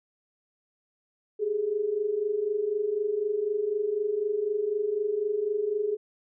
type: tone pair together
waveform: sine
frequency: 398.8 / 422.8 Hz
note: G4 / G#4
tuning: +30 / +31 cents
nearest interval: minor second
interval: 101 cents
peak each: -31 / -26 dBFS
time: 1.39-5.97 s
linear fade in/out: 20 ms
effects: none